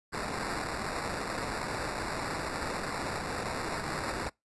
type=noise with sample-and-hold; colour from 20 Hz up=violet; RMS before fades=-35 dBFS; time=0.12-4.3 s; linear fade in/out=20 ms; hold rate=3150 Hz; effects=noise-tail reverb RT60 0.2 s tail -26 dB re dry + resampled to 24000 Hz